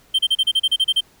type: tone bursts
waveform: triangle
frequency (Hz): 3136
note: G7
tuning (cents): 0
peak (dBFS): -12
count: 11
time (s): 0.14-1.008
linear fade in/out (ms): 10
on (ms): 48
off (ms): 34
effects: pink hiss -54 dBFS RMS until 1.2 s